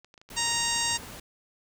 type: clicks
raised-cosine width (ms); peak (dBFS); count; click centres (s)
0.2; -34; 10; 0.046 / 0.141 / 0.178 / 0.215 / 0.29 / 0.333 / 0.395 / 0.448 / 0.533 / 0.595
type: noise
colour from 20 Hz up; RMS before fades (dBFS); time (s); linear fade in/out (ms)
pink; -43; 0.3-1.2; 5
type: harmonic tone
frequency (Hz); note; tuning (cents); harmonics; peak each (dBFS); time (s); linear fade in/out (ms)
932.3; A#5; 0; 1 / 2 / 3 / 4 / 5 / 6 / 7 / 8 / 9; -34 / -34 / -34 / -34 / -34 / -34 / -34 / -34 / -34; 0.36-0.98; 20
type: tone with exponential decay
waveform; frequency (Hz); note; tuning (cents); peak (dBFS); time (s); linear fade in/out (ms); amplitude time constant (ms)
sawtooth; 251.2; B3; +30; -35; 1.03-1.11; 1; 17
effects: none